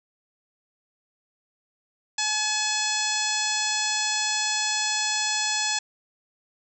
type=harmonic tone with a mistuned harmonic; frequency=853 Hz; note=G#5; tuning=46 cents sharp; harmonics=1 / 2 / 3 / 4 / 5 / 6 / 7 / 8 / 9; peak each=-32 / -32 / -32 / -32 / -32 / -32 / -32 / -32 / -32 dBFS; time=2.18-5.79 s; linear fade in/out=5 ms; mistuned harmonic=8; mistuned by=+31 cents; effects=none